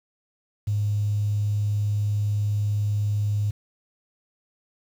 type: tone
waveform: triangle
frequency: 103.83 Hz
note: G#2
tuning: in tune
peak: -17 dBFS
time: 0.67-3.51 s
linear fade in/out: 10 ms
effects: tanh soft clip ceiling -19 dBFS + 8-bit